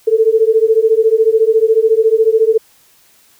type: beating tone pair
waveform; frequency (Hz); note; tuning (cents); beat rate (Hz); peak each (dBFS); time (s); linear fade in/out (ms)
sine; 437.6 / 451.6; A4 / A4; -9 / +45; 14; -11; 0.07-2.58; 10
effects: white hiss -50 dBFS RMS until 3.39 s